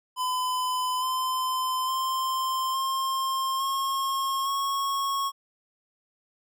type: tone with pitch steps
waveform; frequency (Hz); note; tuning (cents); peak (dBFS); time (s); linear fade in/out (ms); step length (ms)
square; 1011 / 1028.1 / 1045.4 / 1063.1 / 1081.1 / 1099.3; B5 / C6 / C6 / C6 / C#6 / C#6; +40 / -31 / -2 / +27 / -44 / -15; -26; 0.16-5.32; 50; 860
effects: none